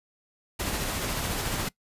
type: noise with tremolo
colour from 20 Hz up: pink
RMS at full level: -29 dBFS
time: 0.59-1.69 s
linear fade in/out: 10 ms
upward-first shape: sine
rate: 14 Hz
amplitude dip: 25%
effects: noise-tail reverb RT60 0.1 s tail -21 dB re dry + resampled to 32000 Hz